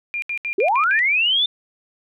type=tone bursts; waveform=sine; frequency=2400 Hz; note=D7; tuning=37 cents sharp; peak=-22 dBFS; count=6; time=0.14-0.992 s; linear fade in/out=0 ms; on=82 ms; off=72 ms
type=linear sweep; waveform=sine; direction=up; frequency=349.2 to 3602 Hz; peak=-15 dBFS; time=0.58-1.46 s; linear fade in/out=5 ms
effects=none